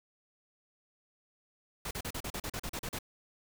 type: noise bursts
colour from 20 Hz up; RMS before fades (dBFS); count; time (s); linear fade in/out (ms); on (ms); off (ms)
pink; -38; 12; 1.85-2.988; 5; 60; 38
effects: none